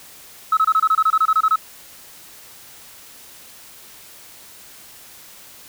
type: tone bursts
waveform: sine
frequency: 1291 Hz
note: E6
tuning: 37 cents flat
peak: -11 dBFS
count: 14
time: 0.52-1.559 s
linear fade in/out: 5 ms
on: 51 ms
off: 25 ms
effects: tanh soft clip ceiling -8 dBFS + white hiss -43 dBFS RMS until 5.68 s